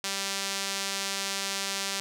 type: tone with band-pass filter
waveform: sawtooth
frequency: 196 Hz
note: G3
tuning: in tune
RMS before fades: -32 dBFS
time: 0.04-2 s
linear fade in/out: 0 ms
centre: 5500 Hz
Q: 0.88
effects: none